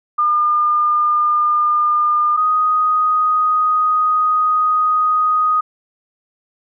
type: tone pair in turn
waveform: sine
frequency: 1208 / 1246.3 Hz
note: D6 / D#6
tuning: +48 / +2 cents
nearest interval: minor second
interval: 54 cents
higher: second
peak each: -12 dBFS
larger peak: neither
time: 0.18-2.37 / 2.37-5.61 s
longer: second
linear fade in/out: 10 ms
effects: none